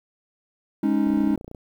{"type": "chord", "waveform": "triangle", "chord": "Ab suspended fourth", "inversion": "none", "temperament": "equal", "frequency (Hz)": [207.7, 277.2, 311.1], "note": ["Ab3", "Db4", "Eb4"], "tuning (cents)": [0, 0, 0], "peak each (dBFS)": -21, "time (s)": [0.83, 1.36], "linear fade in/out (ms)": 5}
{"type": "click train", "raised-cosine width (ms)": 2, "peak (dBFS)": -25, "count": 15, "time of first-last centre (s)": [1.07, 1.548], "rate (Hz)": 29.3}
{"effects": ["9-bit"]}